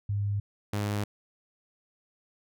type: tone pair in turn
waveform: sine / sawtooth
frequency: 101.6 / 103.26 Hz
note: G#2 / G#2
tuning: -38 / -9 cents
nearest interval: unison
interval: 29 cents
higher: second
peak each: -26 / -24 dBFS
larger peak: second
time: 0.09-0.4 / 0.73-1.04 s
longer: neither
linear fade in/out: 5 ms
effects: none